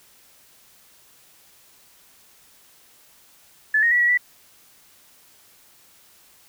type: tone with pitch steps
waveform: sine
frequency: 1732 / 1866 / 1944 / 1924 / 1964 Hz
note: A6 / A#6 / B6 / B6 / B6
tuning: -28 / +1 / -28 / -46 / -10 cents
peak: -15 dBFS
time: 3.74-4.175 s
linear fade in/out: 5 ms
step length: 87 ms
effects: white hiss -54 dBFS RMS until 6.48 s